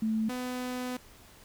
sine / sawtooth tone pair in turn, 220 / 250.7 Hz, A3 / B3, 0 / +26 cents, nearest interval major second, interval 226 cents, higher second, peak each -26 / -29 dBFS, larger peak first, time 0.02-0.29 / 0.29-0.97 s, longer second, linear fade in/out 5 ms, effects pink hiss -55 dBFS RMS until 1.44 s

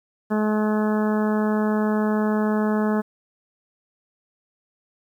harmonic tone, 213.4 Hz, G#3, 47 cents sharp, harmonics 1 / 2 / 3 / 4 / 5 / 6 / 7 / 8, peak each -20 / -26 / -30 / -32 / -34 / -36 / -37 / -38 dBFS, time 0.3-3.02 s, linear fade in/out 20 ms, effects 9-bit

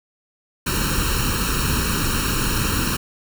pink noise with comb filter, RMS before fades -21 dBFS, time 0.66-2.97 s, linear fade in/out 10 ms, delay 0.72 ms, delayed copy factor +0.9, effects none

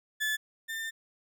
35% pulse tone pair in turn, 1731 / 1796.7 Hz, A6 / A6, -29 / +36 cents, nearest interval minor second, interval 65 cents, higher second, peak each -26 / -32 dBFS, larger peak first, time 0.2-0.37 / 0.68-0.91 s, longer second, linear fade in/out 20 ms, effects none

